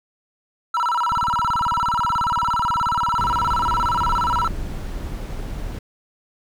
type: tone with vibrato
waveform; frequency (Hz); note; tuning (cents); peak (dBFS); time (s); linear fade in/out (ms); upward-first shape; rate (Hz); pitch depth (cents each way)
triangle; 1135; C#6; +41; -16; 0.74-4.48; 5; square; 17; 280
type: click train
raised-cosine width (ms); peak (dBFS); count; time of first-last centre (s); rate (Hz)
5; -20; 63; 1.12-4.508; 18.3
type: noise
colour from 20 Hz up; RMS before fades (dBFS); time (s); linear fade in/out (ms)
brown; -28; 3.18-5.79; 5
effects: none